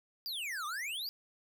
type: exponential two-way sweep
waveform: square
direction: down then up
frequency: 4920 to 1154 to 4920 Hz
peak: -37 dBFS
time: 0.26-1.09 s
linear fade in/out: 0 ms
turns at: 0.66 s
effects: none